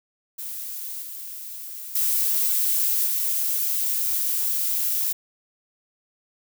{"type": "noise with level steps", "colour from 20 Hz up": "violet", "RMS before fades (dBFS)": [-33, -36, -22, -24], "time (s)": [0.38, 5.13], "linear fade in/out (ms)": 10, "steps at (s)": [1.02, 1.95, 3.06], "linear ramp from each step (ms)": 5, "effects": []}